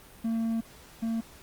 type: tone pair in turn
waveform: triangle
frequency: 226.8 / 226.8 Hz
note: A#3 / A#3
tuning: -47 / -47 cents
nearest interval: unison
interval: 0 cents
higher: neither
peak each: -24 / -25 dBFS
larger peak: first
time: 0.24-0.61 / 1.02-1.21 s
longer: first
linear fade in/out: 10 ms
effects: pink hiss -52 dBFS RMS until 1.42 s + Opus 32 kbps